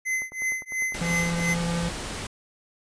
square tone with tremolo, 2050 Hz, C7, 36 cents flat, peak -23 dBFS, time 0.05-1.55 s, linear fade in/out 20 ms, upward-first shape triangle, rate 2.9 Hz, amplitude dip 100%
click train, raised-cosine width 1 ms, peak -30 dBFS, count 15, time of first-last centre 0.22-1.626 s, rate 9.96 Hz
pink noise, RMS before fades -33 dBFS, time 0.94-2.27 s, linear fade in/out 5 ms
square tone, 170.5 Hz, F3, 41 cents flat, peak -26 dBFS, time 1.01-1.89 s, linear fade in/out 5 ms
effects resampled to 22050 Hz

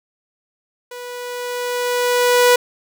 sawtooth tone with level ramp, 490.4 Hz, B4, 12 cents flat, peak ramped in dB -27 to -5 dBFS, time 0.91-2.56 s, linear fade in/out 5 ms, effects none

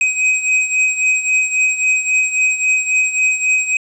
square beating tone pair, 2518 / 2521.7 Hz, D#7 / D#7, +20 / +23 cents, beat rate 3.7 Hz, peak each -20 / -15 dBFS, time 0.01-3.77 s, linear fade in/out 2 ms, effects resampled to 24000 Hz + 8-bit

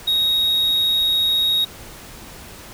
triangle tone, 3769 Hz, A#7, 18 cents sharp, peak -14 dBFS, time 0.07-1.65 s, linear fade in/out 10 ms, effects pink hiss -39 dBFS RMS until 2.73 s

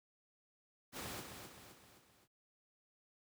pink noise with echo, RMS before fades -45 dBFS, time 0.92-1.24 s, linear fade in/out 50 ms, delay 260 ms, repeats 4, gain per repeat -6 dB, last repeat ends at 2.28 s, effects high-pass 80 Hz 12 dB/octave

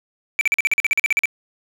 triangle tone bursts, 2325 Hz, D7, 18 cents flat, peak -12 dBFS, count 14, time 0.39-1.256 s, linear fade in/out 0 ms, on 21 ms, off 44 ms, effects none

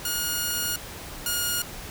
5% pulse tone pair in turn, 1436 / 1430.9 Hz, F6 / F6, +48 / +42 cents, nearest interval unison, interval 6 cents, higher first, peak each -14 / -13 dBFS, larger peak second, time 0.05-0.76 / 1.26-1.62 s, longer first, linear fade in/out 2 ms, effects pink hiss -39 dBFS RMS until 1.9 s

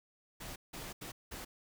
pink noise bursts at uneven times, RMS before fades -45 dBFS, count 4, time 0.4-0.56 / 0.73-0.93 / 1.01-1.12 / 1.31-1.45 s, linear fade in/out 10 ms, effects none

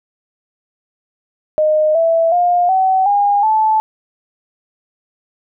sine tone with pitch steps, 616 / 660.2 / 707.6 / 758.4 / 812.8 / 871.2 Hz, D#5 / E5 / F5 / F#5 / G#5 / A5, -17 / +2 / +23 / +43 / -38 / -17 cents, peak -10 dBFS, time 1.58-3.8 s, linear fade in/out 0 ms, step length 370 ms, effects none

